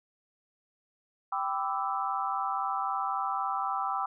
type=chord; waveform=sine; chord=E minor seventh; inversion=first; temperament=equal with one note detuned; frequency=784 / 996.9 / 1174.7 / 1318.5 Hz; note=G5 / B5 / D6 / E6; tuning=0 / +16 / 0 / 0 cents; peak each=-33 / -35 / -34 / -34 dBFS; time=1.32-4.06 s; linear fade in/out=5 ms; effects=none